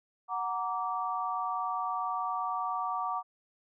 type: chord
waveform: sine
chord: Gb augmented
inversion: none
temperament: equal with one note detuned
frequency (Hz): 740 / 932.3 / 1161.8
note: Gb5 / Bb5 / D6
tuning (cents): 0 / 0 / -19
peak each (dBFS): -35 / -36 / -33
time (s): 0.28-3.23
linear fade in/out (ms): 50
effects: none